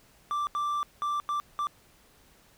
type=tone bursts at uneven times; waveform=triangle; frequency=1174.7 Hz; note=D6; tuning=in tune; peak=-25 dBFS; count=5; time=0.31-0.47 / 0.55-0.83 / 1.02-1.2 / 1.29-1.4 / 1.59-1.67 s; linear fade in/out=0 ms; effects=pink hiss -60 dBFS RMS until 2.57 s